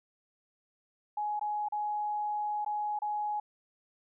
sine tone with dropouts, 838 Hz, G#5, 15 cents sharp, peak -30 dBFS, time 1.17-3.4 s, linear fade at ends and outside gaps 5 ms, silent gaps 1.395-1.411 / 1.686-1.722 / 2.648-2.661 / 2.99-3.019 s, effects none

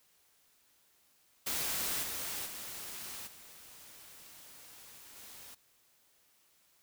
white noise with level steps, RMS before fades -35 / -39 / -44 / -54 / -51 dBFS, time 1.46-5.55 s, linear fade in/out 10 ms, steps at 2.02 / 2.45 / 3.26 / 5.15 s, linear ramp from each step 20 ms, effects white hiss -69 dBFS RMS until 6.82 s

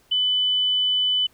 sine tone, 3000 Hz, F#7, 23 cents sharp, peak -18 dBFS, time 0.11-1.27 s, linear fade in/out 10 ms, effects pink hiss -59 dBFS RMS until 1.33 s

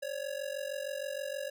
square ring-modulated tone, 559 Hz, C#5, 14 cents sharp, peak -33 dBFS, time 0.02-1.5 s, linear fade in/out 10 ms, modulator 23.2 Hz, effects none

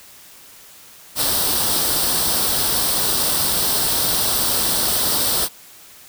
white noise with comb filter, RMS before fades -19 dBFS, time 1.15-5.49 s, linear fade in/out 50 ms, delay 0.22 ms, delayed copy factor +0.6, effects white hiss -44 dBFS RMS until 6.08 s

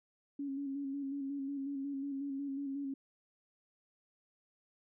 sine tone with vibrato, 277.2 Hz, C#4, in tune, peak -36 dBFS, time 0.39-2.94 s, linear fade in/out 5 ms, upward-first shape square, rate 5.5 Hz, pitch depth 33 cents each way, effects none

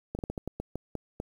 slowing click train, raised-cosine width 2 ms, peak -20 dBFS, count 10, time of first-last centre 0.15-1.201 s, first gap 39 ms, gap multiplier 1.26, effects 9-bit

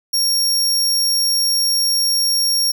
sawtooth tone, 5560 Hz, F8, 9 cents flat, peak -12 dBFS, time 0.13-2.72 s, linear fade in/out 10 ms, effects none

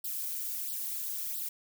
violet noise with flanger, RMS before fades -36 dBFS, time 0.04-1.49 s, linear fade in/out 5 ms, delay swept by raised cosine 0.22 to 3.42 ms, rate 1.5 Hz, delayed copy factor +0.9, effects none

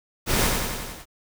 pink noise with echo, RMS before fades -22 dBFS, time 0.26-0.51 s, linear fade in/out 50 ms, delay 91 ms, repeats 6, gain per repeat -3 dB, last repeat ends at 1.056 s, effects none

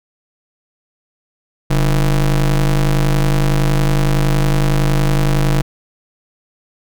square ring-modulated tone, 82.41 Hz, E2, in tune, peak -9 dBFS, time 1.7-5.62 s, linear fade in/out 10 ms, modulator 57 Hz, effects none

